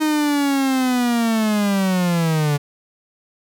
45% pulse linear sweep, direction down, 311.2 to 142.8 Hz, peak -16 dBFS, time 0-2.58 s, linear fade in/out 20 ms, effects none

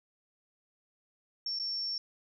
sine tone with dropouts, 5450 Hz, F8, 43 cents flat, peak -32 dBFS, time 1.46-1.98 s, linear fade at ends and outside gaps 2 ms, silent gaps 1.589-1.597 s, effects none

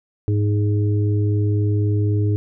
harmonic tone, 103.83 Hz, G#2, in tune, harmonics 1 / 3 / 4, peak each -16 / -26 / -28 dBFS, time 0.28-2.36 s, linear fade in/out 0 ms, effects none

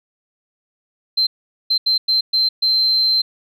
sine tone bursts at uneven times, 4113 Hz, C8, 30 cents flat, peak -12 dBFS, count 6, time 1.17-1.27 / 1.7-1.78 / 1.86-1.98 / 2.08-2.21 / 2.33-2.49 / 2.62-3.22 s, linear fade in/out 10 ms, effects tanh soft clip ceiling -9 dBFS

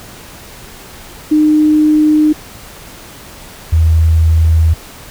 sine tone pair in turn, 305.2 / 80.84 Hz, D#4 / E2, -33 / -33 cents, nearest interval octave + major seventh, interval 2300 cents, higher first, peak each -6 dBFS, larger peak neither, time 1.31-2.33 / 3.72-4.74 s, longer neither, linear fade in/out 10 ms, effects pink hiss -34 dBFS RMS until 5.1 s

